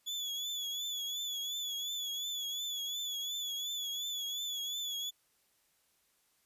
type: tone with vibrato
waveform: 35% pulse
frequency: 3417 Hz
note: G#7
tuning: 49 cents sharp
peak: -34 dBFS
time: 0.06-5.11 s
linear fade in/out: 20 ms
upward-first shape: triangle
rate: 2.8 Hz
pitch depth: 70 cents each way
effects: white hiss -73 dBFS RMS until 6.45 s + resampled to 32000 Hz